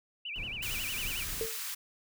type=tone with vibrato; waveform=sine; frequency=2643 Hz; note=E7; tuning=4 cents sharp; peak=-36 dBFS; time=0.25-1.24 s; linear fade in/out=5 ms; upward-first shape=sine; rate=11 Hz; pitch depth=230 cents each way
type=noise with tremolo; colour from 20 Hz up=brown; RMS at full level=-42 dBFS; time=0.36-1.46 s; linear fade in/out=0 ms; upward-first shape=sine; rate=3.3 Hz; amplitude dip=40%
type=high-pass noise; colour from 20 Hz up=white; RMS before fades=-38 dBFS; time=0.62-1.75 s; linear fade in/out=10 ms; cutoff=1100 Hz; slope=24 dB/octave
type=tone with exponential decay; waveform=sine; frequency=448.2 Hz; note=A4; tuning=32 cents sharp; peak=-28 dBFS; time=1.41-1.6 s; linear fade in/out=1 ms; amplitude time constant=41 ms
effects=none